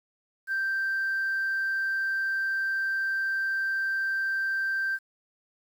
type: tone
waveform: sine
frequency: 1568 Hz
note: G6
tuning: in tune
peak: -24 dBFS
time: 0.47-4.99 s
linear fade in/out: 50 ms
effects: tanh soft clip ceiling -22 dBFS + 9-bit